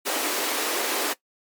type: high-pass noise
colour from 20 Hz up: pink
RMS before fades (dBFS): -26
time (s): 0.05-1.14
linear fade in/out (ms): 20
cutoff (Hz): 280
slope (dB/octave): 48
effects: noise-tail reverb RT60 0.1 s tail -18 dB re dry + MP3 96 kbps